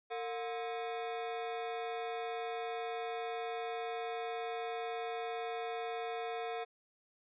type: ring-modulated tone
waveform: 40% pulse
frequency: 587.3 Hz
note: D5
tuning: in tune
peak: -33 dBFS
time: 0.1-6.65 s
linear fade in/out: 20 ms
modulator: 131 Hz
effects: resampled to 8000 Hz